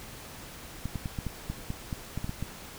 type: clicks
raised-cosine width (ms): 5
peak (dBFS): -20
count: 12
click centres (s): 0.856 / 0.957 / 1.058 / 1.188 / 1.267 / 1.5 / 1.704 / 1.928 / 2.176 / 2.244 / 2.294 / 2.426
effects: pink hiss -45 dBFS RMS until 2.78 s